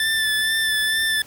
25% pulse tone with vibrato, 1760 Hz, A6, in tune, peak -15 dBFS, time 0-1.22 s, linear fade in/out 2 ms, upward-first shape sine, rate 2.2 Hz, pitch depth 23 cents each way, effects pink hiss -45 dBFS RMS until 1.26 s

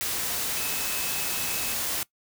sine tone in noise, 2585 Hz, E7, 34 cents flat, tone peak -38 dBFS, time 0.57-1.74 s, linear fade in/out 0 ms, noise white, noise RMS -29 dBFS, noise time 0.01-2.03 s, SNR -12 dB, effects noise-tail reverb RT60 0.1 s tail -21 dB re dry

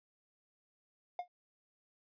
triangle tone with exponential decay, 713 Hz, F5, 36 cents sharp, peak -30 dBFS, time 1.19-1.28 s, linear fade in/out 2 ms, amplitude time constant 18 ms, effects resampled to 11025 Hz

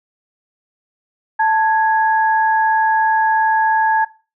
sine tone pair together, 881.5 / 1661.2 Hz, A5 / G#6, +3 / 0 cents, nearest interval major seventh, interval 1097 cents, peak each -13 / -18 dBFS, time 1.39-4.05 s, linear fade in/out 10 ms, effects noise-tail reverb RT60 0.3 s tail -17 dB re dry

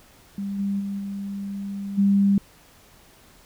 sine tone with level steps, 198.9 Hz, G3, 25 cents sharp, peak -26 / -22 / -26 / -28 / -15 dBFS, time 0.38-2.38 s, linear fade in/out 2 ms, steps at 0.58 / 0.79 / 0.98 / 1.97 s, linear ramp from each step 20 ms, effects pink hiss -53 dBFS RMS until 3.45 s

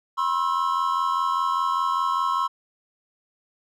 triangle tone cluster, 985 / 1070 / 1315 Hz, B5 / C6 / E6, -5 / +38 / -5 cents, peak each -26 / -21 / -26 dBFS, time 0.17-2.48 s, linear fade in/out 20 ms, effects none

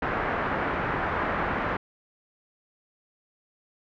white low-pass noise, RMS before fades -28 dBFS, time 0.02-1.77 s, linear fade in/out 5 ms, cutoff 1700 Hz, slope 24 dB/octave, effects none

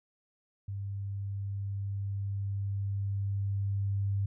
sine tone with level ramp, 99.3 Hz, G2, 23 cents sharp, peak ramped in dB -34 to -27 dBFS, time 0.68-4.26 s, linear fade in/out 5 ms, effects none

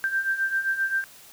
sine beating tone pair, 1568 / 1575.6 Hz, G6 / G6, 0 / +8 cents, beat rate 7.6 Hz, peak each -29 / -24 dBFS, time 0.04-1.04 s, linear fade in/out 0 ms, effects white hiss -49 dBFS RMS until 1.32 s

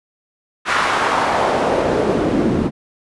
pink noise with band-pass filter sweep, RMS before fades -17 dBFS, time 0.65-2.71 s, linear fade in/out 50 ms, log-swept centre 1500 to 230 Hz, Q 1.5, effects resampled to 24000 Hz

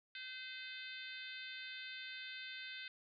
harmonic tone, 514 Hz, C5, 31 cents flat, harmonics 3 / 4 / 5 / 6 / 7 / 8 / 9, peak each -51 / -53 / -53 / -56 / -52 / -57 / -60 dBFS, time 0.15-2.88 s, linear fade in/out 2 ms, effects none

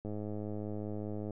click train, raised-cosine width 2 ms, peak -27 dBFS, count 133, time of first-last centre 0.05-1.307 s, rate 105 Hz, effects none

